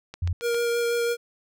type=click train; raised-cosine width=0.2 ms; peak=-20 dBFS; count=4; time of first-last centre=0.14-0.545 s; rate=7.4 Hz
type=tone; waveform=sine; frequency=87.4 Hz; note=F2; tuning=2 cents sharp; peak=-22 dBFS; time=0.22-0.33 s; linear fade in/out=5 ms
type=tone with vibrato; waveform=square; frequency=471.6 Hz; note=A#4; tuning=20 cents sharp; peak=-23 dBFS; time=0.41-1.17 s; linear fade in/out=50 ms; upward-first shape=sine; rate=6 Hz; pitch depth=10 cents each way
effects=none